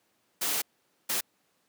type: noise bursts at uneven times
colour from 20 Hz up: white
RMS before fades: -29 dBFS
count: 2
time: 0.41-0.62 / 1.09-1.21 s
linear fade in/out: 10 ms
effects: pink hiss -71 dBFS RMS until 1.68 s + high-pass 200 Hz 12 dB/octave